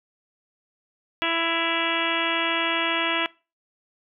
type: harmonic tone with a mistuned harmonic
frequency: 332.4 Hz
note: E4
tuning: 15 cents sharp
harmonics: 1 / 2 / 3 / 4 / 5 / 6 / 7 / 8 / 9 / 10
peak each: -31 / -31 / -31 / -31 / -31 / -31 / -31 / -31 / -31 / -31 dBFS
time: 1.22-3.26 s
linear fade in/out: 0 ms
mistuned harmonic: 9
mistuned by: -61 cents
effects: noise-tail reverb RT60 0.3 s tail -22 dB re dry